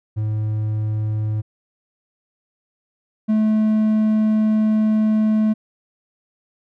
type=tone pair in turn; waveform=triangle; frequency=107.6 / 216.2 Hz; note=A2 / A3; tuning=-38 / -30 cents; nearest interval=octave; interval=1208 cents; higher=second; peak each=-17 / -12 dBFS; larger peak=second; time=0.16-1.42 / 3.28-5.54 s; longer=second; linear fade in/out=20 ms; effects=none